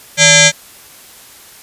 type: tone with frequency modulation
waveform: sine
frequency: 2048 Hz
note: C7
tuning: 38 cents flat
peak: -4 dBFS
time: 0.17-0.52 s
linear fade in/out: 50 ms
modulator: 736 Hz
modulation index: 7.2
effects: white hiss -39 dBFS RMS until 1.62 s + resampled to 32000 Hz